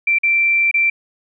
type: tone with dropouts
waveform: sine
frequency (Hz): 2349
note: D7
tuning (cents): 0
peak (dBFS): -12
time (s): 0.07-0.9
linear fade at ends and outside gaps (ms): 5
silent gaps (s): 0.186-0.233 / 0.713-0.741
effects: none